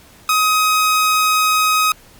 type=tone; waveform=sawtooth; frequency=1261 Hz; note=D#6; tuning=23 cents sharp; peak=-9 dBFS; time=0.29-1.92 s; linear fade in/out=2 ms; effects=pink hiss -46 dBFS RMS until 2.19 s + Opus 48 kbps